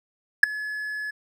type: tone with ADSR envelope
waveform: triangle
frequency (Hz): 1706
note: G#6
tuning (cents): +46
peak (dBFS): -3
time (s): 0.43-1.11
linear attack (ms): 5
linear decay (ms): 7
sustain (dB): -24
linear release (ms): 10
effects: none